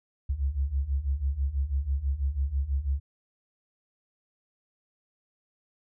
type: beating tone pair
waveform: sine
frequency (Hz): 65.41 / 71.51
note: C2 / D2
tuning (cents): 0 / -46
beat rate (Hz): 6.1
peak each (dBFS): -30 / -27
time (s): 0.29-3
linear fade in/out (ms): 10
effects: none